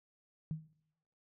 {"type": "tone with exponential decay", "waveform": "sine", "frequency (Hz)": 157.1, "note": "D#3", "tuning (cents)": 17, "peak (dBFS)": -32, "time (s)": [0.51, 0.73], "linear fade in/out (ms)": 0, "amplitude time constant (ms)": 47, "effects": ["noise-tail reverb RT60 0.8 s tail -21 dB re dry"]}